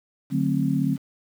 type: chord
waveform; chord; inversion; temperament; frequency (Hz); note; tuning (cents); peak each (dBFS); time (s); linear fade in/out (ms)
sine; D dominant seventh; none; just; 146.83 / 183.54 / 220.2 / 264.3; D3 / F#3 / A3 / C4; 0 / -14 / +2 / +18; -25 / -26 / -28 / -24; 0.3-0.98; 50
effects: 8-bit